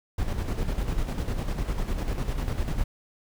brown noise with tremolo, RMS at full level -26 dBFS, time 0.18-2.84 s, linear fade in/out 5 ms, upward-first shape square, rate 10 Hz, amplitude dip 50%, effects none

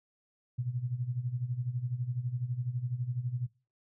sine tone with tremolo, 123.47 Hz, B2, in tune, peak -28 dBFS, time 0.58-3.47 s, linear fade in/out 10 ms, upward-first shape sine, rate 12 Hz, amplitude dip 80%, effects noise-tail reverb RT60 0.3 s tail -20 dB re dry

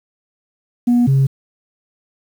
sine tone pair in turn, 241.7 / 135.65 Hz, B3 / C#3, -37 / -37 cents, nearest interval minor seventh, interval 1000 cents, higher first, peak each -8 dBFS, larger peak neither, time 0.87-1.07 / 1.07-1.27 s, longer neither, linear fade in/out 10 ms, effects tanh soft clip ceiling -8 dBFS + 7-bit

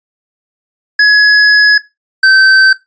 square tone pair in turn, 1685 / 1545.8 Hz, G#6 / G6, +25 / -25 cents, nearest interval minor second, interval 150 cents, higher first, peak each -4 dBFS, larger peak neither, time 0.99-1.78 / 2.23-2.73 s, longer first, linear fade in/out 5 ms, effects noise-tail reverb RT60 0.2 s tail -17 dB re dry + resampled to 16000 Hz

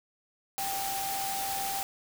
sine tone in noise, 784 Hz, G5, in tune, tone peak -33 dBFS, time 0.58-1.83 s, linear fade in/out 0 ms, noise white, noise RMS -35 dBFS, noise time 0.58-1.83 s, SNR -1 dB, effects none

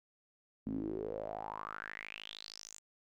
sawtooth tone with band-pass filter sweep, 53 Hz, G#1, 36 cents sharp, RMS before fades -43 dBFS, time 0.66-2.79 s, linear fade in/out 10 ms, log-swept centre 230 to 7500 Hz, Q 7.2, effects none

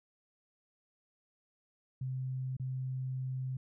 sine tone with dropouts, 130 Hz, C3, 11 cents flat, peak -34 dBFS, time 2.01-3.57 s, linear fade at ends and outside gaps 5 ms, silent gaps 2.568-2.597 s, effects none

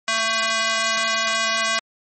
square tone with high-pass filter, 223.6 Hz, A3, 28 cents sharp, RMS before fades -21 dBFS, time 0.08-1.79 s, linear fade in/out 0 ms, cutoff 1300 Hz, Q 0.88, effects MP3 32 kbps

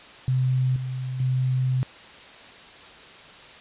sine tone with level steps, 128.9 Hz, C3, 26 cents flat, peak -19 / -27 / -20 dBFS, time 0.28-1.83 s, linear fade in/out 0 ms, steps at 0.76 / 1.2 s, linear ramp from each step 2 ms, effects white hiss -45 dBFS RMS until 3.6 s + resampled to 8000 Hz

